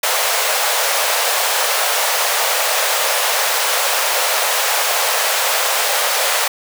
pink high-pass noise, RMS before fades -17 dBFS, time 0.03-6.48 s, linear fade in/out 5 ms, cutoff 500 Hz, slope 48 dB/octave, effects none

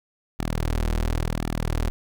sawtooth tone with flanger, 40.05 Hz, E1, 49 cents flat, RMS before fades -25 dBFS, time 0.39-1.9 s, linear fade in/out 0 ms, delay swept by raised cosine 1.9 to 7.3 ms, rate 0.93 Hz, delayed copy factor -0.65, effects none

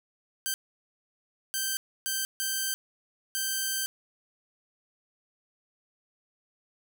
5% pulse tone bursts at uneven times, 1559 Hz, G6, 10 cents flat, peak -17 dBFS, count 5, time 0.46-0.54 / 1.54-1.77 / 2.06-2.25 / 2.4-2.74 / 3.35-3.86 s, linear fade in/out 0 ms, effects none

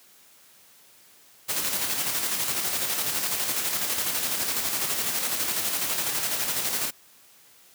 white noise with tremolo, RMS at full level -26 dBFS, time 1.48-6.91 s, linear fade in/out 20 ms, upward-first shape square, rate 12 Hz, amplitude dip 35%, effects white hiss -55 dBFS RMS until 7.74 s + high-pass 100 Hz 12 dB/octave

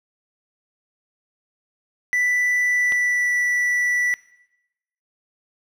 triangle tone with pitch glide, 1978 to 1962.1 Hz, B6 to B6, +2 to -12 cents, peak -16 dBFS, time 2.13-4.14 s, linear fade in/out 0 ms, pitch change -14 cents, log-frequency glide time 2.63-3.34 s
click, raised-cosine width 0.3 ms, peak -16 dBFS, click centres 2.922 s
effects noise-tail reverb RT60 0.9 s tail -19 dB re dry

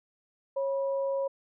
sine tone pair together, 547.6 / 975 Hz, C#5 / B5, -21 / -23 cents, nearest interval minor seventh, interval 998 cents, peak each -27 / -39 dBFS, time 0.56-1.28 s, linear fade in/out 10 ms, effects none

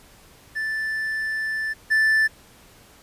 triangle tone pair in turn, 1760 / 1760 Hz, A6 / A6, 0 / 0 cents, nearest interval unison, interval 0 cents, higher neither, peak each -22 / -14 dBFS, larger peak second, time 0.55-1.74 / 1.9-2.28 s, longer first, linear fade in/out 20 ms, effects pink hiss -51 dBFS RMS until 3.02 s + resampled to 32000 Hz

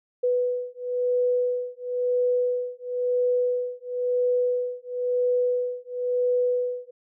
sine beating tone pair, 494 / 494.98 Hz, B4 / B4, 0 / +4 cents, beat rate 0.98 Hz, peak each -25 dBFS, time 0.23-6.91 s, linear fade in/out 10 ms, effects none

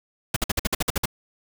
pink noise bursts, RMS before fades -22 dBFS, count 10, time 0.34-1.057 s, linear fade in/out 5 ms, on 24 ms, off 53 ms, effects none

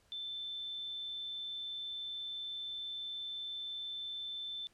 sine tone, 3537 Hz, A7, 8 cents sharp, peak -39 dBFS, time 0.12-4.67 s, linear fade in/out 0 ms, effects pink hiss -70 dBFS RMS until 4.73 s + low-pass 10000 Hz 12 dB/octave

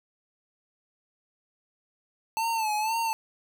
square tone with vibrato, 880 Hz, A5, in tune, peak -26 dBFS, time 2.37-3.13 s, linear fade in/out 0 ms, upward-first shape sine, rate 2 Hz, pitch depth 76 cents each way, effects none

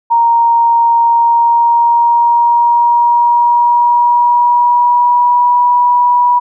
sine tone with pitch glide, 932.3 to 973.6 Hz, A#5 to B5, 0 to -25 cents, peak -6 dBFS, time 0.1-6.4 s, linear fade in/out 20 ms, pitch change +75 cents, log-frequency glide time 1-5.62 s, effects none

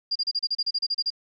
sine tone bursts, 4811 Hz, D8, 41 cents sharp, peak -22 dBFS, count 13, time 0.11-1.104 s, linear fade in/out 10 ms, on 46 ms, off 33 ms, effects none

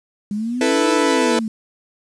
sine linear two-way sweep, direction up then down, 200.4 to 309.1 to 215.5 Hz, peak -20 dBFS, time 0.31-1.48 s, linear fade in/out 2 ms, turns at 0.9 s
sawtooth chord, E suspended fourth, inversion none, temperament equal, 329.6 / 440 / 493.9 Hz, E4 / A4 / B4, 0 / 0 / 0 cents, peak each -16 dBFS, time 0.61-1.39 s, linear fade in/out 2 ms
effects resampled to 22050 Hz + 8-bit

